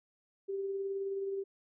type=tone with tremolo; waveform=sine; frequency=392 Hz; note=G4; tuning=in tune; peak=-32 dBFS; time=0.48-1.44 s; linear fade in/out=20 ms; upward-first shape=sine; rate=19 Hz; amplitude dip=30%; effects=none